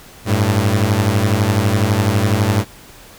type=beating tone pair; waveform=sawtooth; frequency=98 / 110 Hz; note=G2 / A2; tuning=0 / 0 cents; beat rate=12 Hz; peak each=-12 dBFS; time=0.25-2.65 s; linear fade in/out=50 ms; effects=pink hiss -41 dBFS RMS until 3.18 s